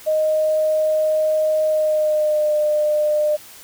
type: tone with pitch glide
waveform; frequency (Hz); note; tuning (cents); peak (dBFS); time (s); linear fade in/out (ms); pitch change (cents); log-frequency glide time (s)
sine; 621 to 602.6; D#5 to D5; -3 to +44; -15; 0.06-3.37; 20; -53; 1.67-2.56
effects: white hiss -42 dBFS RMS until 3.63 s